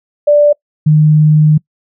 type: tone pair in turn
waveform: sine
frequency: 587.3 / 153.02 Hz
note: D5 / D#3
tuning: 0 / -29 cents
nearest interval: octave + major seventh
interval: 2329 cents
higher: first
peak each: -4 dBFS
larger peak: neither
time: 0.27-0.53 / 0.86-1.58 s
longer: second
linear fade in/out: 10 ms
effects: noise-tail reverb RT60 0.1 s tail -25 dB re dry